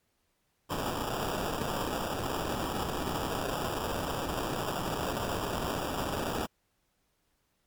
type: noise with sample-and-hold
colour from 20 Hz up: violet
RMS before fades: -33 dBFS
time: 0.69-6.47 s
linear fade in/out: 20 ms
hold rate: 2100 Hz
effects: pink hiss -75 dBFS RMS until 7.66 s + MP3 96 kbps